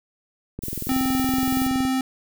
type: click train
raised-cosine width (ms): 3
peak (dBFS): -18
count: 28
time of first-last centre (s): 0.59-1.852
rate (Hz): 21.4
type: noise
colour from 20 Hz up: violet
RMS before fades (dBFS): -32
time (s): 0.62-1.68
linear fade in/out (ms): 10
type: tone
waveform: square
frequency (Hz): 261.5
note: C4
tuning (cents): -1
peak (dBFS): -21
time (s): 0.89-2.01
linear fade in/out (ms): 2
effects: none